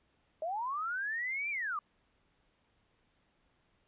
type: linear two-way sweep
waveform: sine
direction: up then down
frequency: 608 to 2400 to 1135 Hz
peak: -33 dBFS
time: 0.42-1.79 s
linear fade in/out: 2 ms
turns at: 1.5 s
effects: pink hiss -73 dBFS RMS until 3.87 s + resampled to 8000 Hz